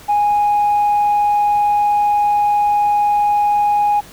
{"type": "tone", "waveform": "sine", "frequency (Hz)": 827, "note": "G#5", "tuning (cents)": -8, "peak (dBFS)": -10, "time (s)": [0.08, 4.01], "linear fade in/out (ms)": 20, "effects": ["tanh soft clip ceiling -9 dBFS", "pink hiss -40 dBFS RMS until 4.12 s"]}